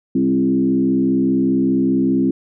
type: tone with frequency modulation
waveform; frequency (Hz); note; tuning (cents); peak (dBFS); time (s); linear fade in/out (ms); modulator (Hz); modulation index
sine; 266.1; C4; +29; -13; 0.15-2.31; 5; 65; 1.1
effects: none